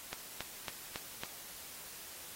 click train, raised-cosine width 0.2 ms, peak -20 dBFS, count 5, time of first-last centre 0.13-1.235 s, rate 3.62 Hz, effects white hiss -49 dBFS RMS until 2.35 s + AAC 48 kbps

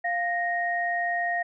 sine tone pair together, 698.5 / 1864.8 Hz, F5 / A#6, 0 / 0 cents, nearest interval octave + perfect fourth, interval 1700 cents, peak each -27 dBFS, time 0.04-1.43 s, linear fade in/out 10 ms, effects none

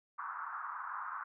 white band-pass noise, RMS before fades -42 dBFS, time 0.18-1.24 s, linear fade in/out 10 ms, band 970 to 1400 Hz, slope 48 dB/octave, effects none

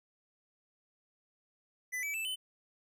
square tone with pitch steps, 2001 / 2299 / 2640 / 3033 Hz, B6 / D7 / E7 / F#7, +22 / -37 / +2 / +42 cents, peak -35 dBFS, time 1.92-2.36 s, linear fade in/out 20 ms, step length 110 ms, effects none

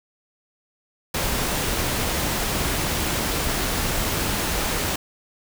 pink noise, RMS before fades -24 dBFS, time 1.14-4.96 s, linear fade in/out 5 ms, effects none

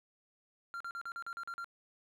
triangle tone bursts, 1382 Hz, F6, 19 cents flat, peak -37 dBFS, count 9, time 0.74-1.644 s, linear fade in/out 0 ms, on 64 ms, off 41 ms, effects none

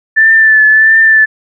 sine tone with vibrato, 1759 Hz, A6, 1 cent flat, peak -3 dBFS, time 0.16-1.26 s, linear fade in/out 20 ms, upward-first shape triangle, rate 1.5 Hz, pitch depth 36 cents each way, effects none

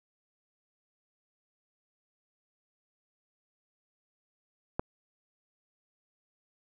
click, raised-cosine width 1 ms, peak -15 dBFS, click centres 4.795 s, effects none

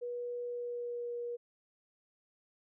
sine tone with pitch glide, 484.7 to 478 Hz, B4 to A#4, -32 to +43 cents, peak -36 dBFS, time 0.01-1.37 s, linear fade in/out 20 ms, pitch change -25 cents, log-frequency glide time 0.44-1.14 s, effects none

